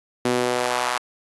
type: tone with high-pass filter sweep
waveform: sawtooth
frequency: 123.47 Hz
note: B2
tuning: in tune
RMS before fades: -23 dBFS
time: 0.25-0.98 s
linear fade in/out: 5 ms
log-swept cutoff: 290 to 1000 Hz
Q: 1.5
effects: AAC 32 kbps